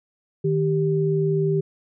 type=tone pair together; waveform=sine; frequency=155.57 / 392 Hz; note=D#3 / G4; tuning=0 / 0 cents; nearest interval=octave + major third; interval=1600 cents; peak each=-21 dBFS; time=0.44-1.61 s; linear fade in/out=10 ms; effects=none